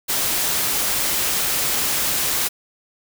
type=noise; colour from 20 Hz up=white; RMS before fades=-21 dBFS; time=0.08-2.49 s; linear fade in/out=20 ms; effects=none